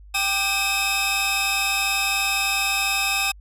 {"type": "tone cluster", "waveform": "sawtooth", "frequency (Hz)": [786, 1191, 2567, 3676], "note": ["G5", "D6", "E7", "A#7"], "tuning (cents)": [4, 24, -47, -25], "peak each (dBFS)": [-24, -27, -19, -25], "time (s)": [0.14, 3.32], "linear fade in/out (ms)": 10, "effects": ["added 50 Hz sine -42 dBFS peak until 3.4 s", "resampled to 32000 Hz"]}